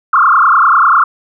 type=tone with frequency modulation; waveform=sine; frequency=1244.5 Hz; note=D#6; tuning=in tune; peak=-5 dBFS; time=0.13-1.04 s; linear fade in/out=5 ms; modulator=30.2 Hz; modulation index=5.9; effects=none